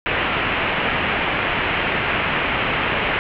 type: low-pass noise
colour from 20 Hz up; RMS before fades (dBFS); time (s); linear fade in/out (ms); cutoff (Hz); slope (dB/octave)
white; -21; 0.06-3.19; 0; 2900; 48
effects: none